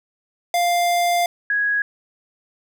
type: tone pair in turn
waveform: square / sine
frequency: 698.5 / 1661.3 Hz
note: F5 / G#6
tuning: 0 / 0 cents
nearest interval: octave + minor third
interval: 1500 cents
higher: second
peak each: -17 dBFS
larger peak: neither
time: 0.54-1.26 / 1.5-1.82 s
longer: first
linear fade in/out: 2 ms
effects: none